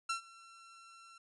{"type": "tone with ADSR envelope", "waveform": "sawtooth", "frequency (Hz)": 1353, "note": "E6", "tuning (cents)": 45, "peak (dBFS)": -28, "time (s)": [0.09, 1.18], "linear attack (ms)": 8, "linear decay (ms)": 110, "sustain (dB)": -23, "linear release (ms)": 4, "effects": ["resampled to 22050 Hz"]}